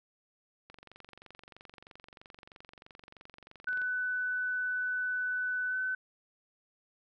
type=click train; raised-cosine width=0.3 ms; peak=-34 dBFS; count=73; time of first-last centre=0.7-3.817 s; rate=23.1 Hz
type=tone with pitch glide; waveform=sine; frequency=1497 to 1514.4 Hz; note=F#6 to F#6; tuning=+20 to +40 cents; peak=-30 dBFS; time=3.67-5.95 s; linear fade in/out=5 ms; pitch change=+20 cents; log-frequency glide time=5.68-5.76 s
effects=none